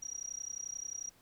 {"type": "tone with amplitude modulation", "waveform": "sine", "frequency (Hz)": 5740, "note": "F8", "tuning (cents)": 47, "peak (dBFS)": -35, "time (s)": [0.02, 1.1], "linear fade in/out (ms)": 10, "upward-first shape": "sine", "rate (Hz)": 31.3, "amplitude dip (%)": 100, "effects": ["pink hiss -65 dBFS RMS until 1.21 s"]}